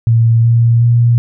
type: tone with pitch steps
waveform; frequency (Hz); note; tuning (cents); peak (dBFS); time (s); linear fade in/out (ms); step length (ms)
sine; 115 / 116.81 / 118.64; A#2 / A#2 / A#2; -23 / +4 / +31; -6; 0.07-1.18; 0; 370
effects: none